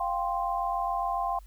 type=chord; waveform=sine; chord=F suspended second; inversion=none; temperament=just; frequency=698.5 / 785.8 / 1047.7 Hz; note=F5 / G5 / C6; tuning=0 / +4 / +2 cents; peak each=-31 dBFS; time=0-1.39 s; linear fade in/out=5 ms; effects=added 48 Hz sine -46 dBFS peak until 1.46 s + white hiss -64 dBFS RMS until 1.46 s